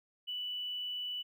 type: tone with hard clipping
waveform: triangle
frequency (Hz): 2967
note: F#7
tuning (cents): +4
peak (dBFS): -36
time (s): 0.27-1.23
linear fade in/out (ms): 20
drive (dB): 3
effects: none